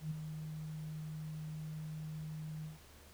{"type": "tone with ADSR envelope", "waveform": "sine", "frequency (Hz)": 155.56, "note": "D#3", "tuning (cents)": 0, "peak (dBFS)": -34, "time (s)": [0, 2.79], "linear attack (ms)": 110, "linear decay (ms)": 11, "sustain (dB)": -7, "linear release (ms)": 140, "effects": ["added 74 Hz sine -62 dBFS peak until 3.13 s", "pink hiss -60 dBFS RMS until 3.13 s"]}